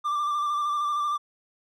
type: tone with vibrato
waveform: triangle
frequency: 1180 Hz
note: D6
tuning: 8 cents sharp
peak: -22 dBFS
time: 0.04-1.18 s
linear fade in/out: 20 ms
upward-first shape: square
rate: 13 Hz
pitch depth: 23 cents each way
effects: none